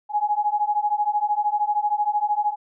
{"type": "beating tone pair", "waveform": "sine", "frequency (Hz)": [828, 841], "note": ["G#5", "G#5"], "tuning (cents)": [-5, 22], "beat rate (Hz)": 13, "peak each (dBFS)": [-23, -22], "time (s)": [0.09, 2.56], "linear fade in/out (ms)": 50, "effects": []}